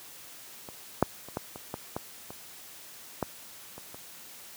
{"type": "clicks", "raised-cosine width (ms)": 1, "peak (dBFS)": [-27, -6, -29, -16, -26, -19, -17, -26, -14, -28, -29], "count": 11, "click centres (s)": [0.688, 1.026, 1.286, 1.371, 1.559, 1.741, 1.965, 2.305, 3.227, 3.78, 3.945], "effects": ["white hiss -48 dBFS RMS until 4.56 s", "high-pass 80 Hz 12 dB/octave"]}